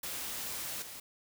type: noise with level steps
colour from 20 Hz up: white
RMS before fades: -39 / -46 dBFS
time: 0.03-1 s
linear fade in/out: 5 ms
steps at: 0.82 s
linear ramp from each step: 2 ms
effects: none